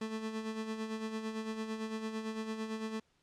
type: tone with tremolo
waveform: 30% pulse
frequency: 220 Hz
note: A3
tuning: in tune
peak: -32 dBFS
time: 0.01-3 s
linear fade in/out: 5 ms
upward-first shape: sine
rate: 8.9 Hz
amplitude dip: 55%
effects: pink hiss -73 dBFS RMS until 3.22 s + low-pass 7000 Hz 12 dB/octave